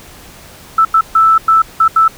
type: tone bursts at uneven times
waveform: sine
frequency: 1318.5 Hz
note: E6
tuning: in tune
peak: -5 dBFS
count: 6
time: 0.78-0.85 / 0.94-1.01 / 1.15-1.38 / 1.48-1.62 / 1.8-1.88 / 1.96-2.08 s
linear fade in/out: 5 ms
effects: pink hiss -37 dBFS RMS until 2.17 s